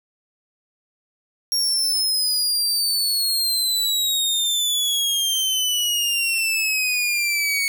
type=exponential sweep; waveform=sawtooth; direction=down; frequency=5588 to 2217 Hz; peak=-16 dBFS; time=1.52-7.68 s; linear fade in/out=0 ms; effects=none